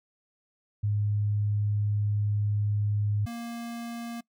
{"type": "tone pair in turn", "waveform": ["sine", "square"], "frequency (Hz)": [103.83, 234.1], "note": ["G#2", "A#3"], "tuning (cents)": [0, 8], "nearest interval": "octave + major second", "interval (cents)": 1408, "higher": "second", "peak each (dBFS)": [-24, -35], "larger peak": "first", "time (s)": [[0.83, 3.26], [3.26, 4.21]], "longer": "first", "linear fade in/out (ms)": 10, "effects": ["noise-tail reverb RT60 0.1 s tail -22 dB re dry"]}